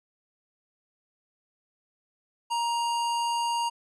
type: tone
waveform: square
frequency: 939 Hz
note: A#5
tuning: 12 cents sharp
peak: -26 dBFS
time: 2.5-3.7 s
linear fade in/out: 20 ms
effects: resampled to 22050 Hz